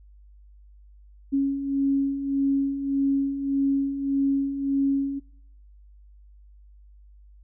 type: beating tone pair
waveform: sine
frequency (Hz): 274.4 / 276.1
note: C#4 / C#4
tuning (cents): -17 / -7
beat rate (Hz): 1.7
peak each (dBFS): -29 / -22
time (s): 1.32-5.2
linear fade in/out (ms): 20
effects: noise-tail reverb RT60 0.7 s tail -26 dB re dry + added 50 Hz sine -48 dBFS peak until 7.43 s